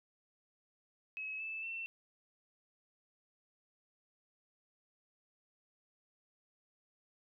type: tone with pitch steps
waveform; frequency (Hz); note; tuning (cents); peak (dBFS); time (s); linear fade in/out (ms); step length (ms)
sine; 2569 / 2629 / 2690; E7 / E7 / E7; -45 / -5 / +34; -39; 1.17-1.86; 0; 230
effects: none